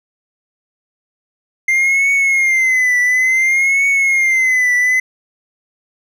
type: tone with vibrato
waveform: triangle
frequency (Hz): 2093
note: C7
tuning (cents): 0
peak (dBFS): -9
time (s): 1.68-5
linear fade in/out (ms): 5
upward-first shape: triangle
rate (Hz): 0.57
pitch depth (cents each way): 110
effects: none